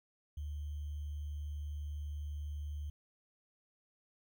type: tone with sample-and-hold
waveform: sine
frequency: 74 Hz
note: D2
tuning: 14 cents sharp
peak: -38 dBFS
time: 0.37-2.9 s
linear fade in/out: 5 ms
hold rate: 3150 Hz
effects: none